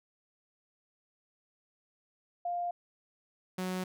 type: tone pair in turn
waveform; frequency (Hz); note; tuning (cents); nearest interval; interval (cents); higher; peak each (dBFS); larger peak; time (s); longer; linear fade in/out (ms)
sine / sawtooth; 701 / 184.49; F5 / F#3; +6 / -5; octave + major seventh; 2311; first; -31 / -29; second; 2.45-2.71 / 3.58-3.84; neither; 5
effects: none